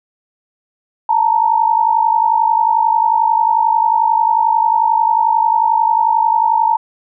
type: tone pair together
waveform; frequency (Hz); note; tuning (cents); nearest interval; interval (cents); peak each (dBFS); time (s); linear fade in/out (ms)
sine; 880 / 931.2; A5 / A#5; 0 / -2; minor second; 98; -13; 1.09-6.77; 5
effects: none